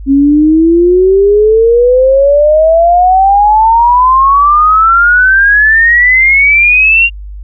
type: exponential sweep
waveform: sine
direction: up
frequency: 270 to 2794 Hz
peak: -3 dBFS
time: 0.06-7.1 s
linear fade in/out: 50 ms
effects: added 50 Hz sine -22 dBFS peak until 7.43 s